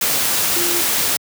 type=tone in noise; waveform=sine; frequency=346.5 Hz; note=F4; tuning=14 cents flat; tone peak=-24 dBFS; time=0.56-0.81 s; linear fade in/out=5 ms; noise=white; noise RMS=-18 dBFS; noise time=0.01-1.17 s; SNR=-9 dB; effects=high-pass 100 Hz 12 dB/octave